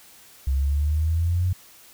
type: exponential sweep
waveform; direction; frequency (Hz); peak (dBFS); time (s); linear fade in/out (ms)
sine; up; 65.6 to 92.5; -19; 0.47-1.53; 5
effects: white hiss -50 dBFS RMS until 1.93 s